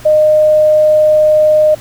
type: tone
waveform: sine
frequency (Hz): 613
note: D#5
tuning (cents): -26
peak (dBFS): -5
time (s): 0.05-1.75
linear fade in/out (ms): 10
effects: added 119 Hz sine -37 dBFS peak until 1.8 s + pink hiss -36 dBFS RMS until 1.8 s